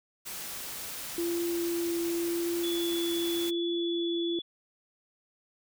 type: noise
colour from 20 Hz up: white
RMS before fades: -39 dBFS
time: 0.25-3.51 s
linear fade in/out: 20 ms
type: tone with vibrato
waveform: sine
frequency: 341.2 Hz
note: F4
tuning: 40 cents flat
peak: -28 dBFS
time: 1.18-4.39 s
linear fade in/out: 2 ms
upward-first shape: triangle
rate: 0.91 Hz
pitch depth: 8 cents each way
type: tone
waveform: sine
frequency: 3427 Hz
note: A7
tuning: 46 cents flat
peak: -35 dBFS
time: 2.63-4.42 s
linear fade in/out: 10 ms
effects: none